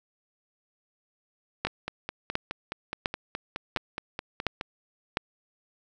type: two click trains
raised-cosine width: 0.3 ms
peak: -16 / -9 dBFS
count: 15 / 6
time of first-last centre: 1.67-4.611 / 1.65-5.171 s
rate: 4.76 / 1.42 Hz
effects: none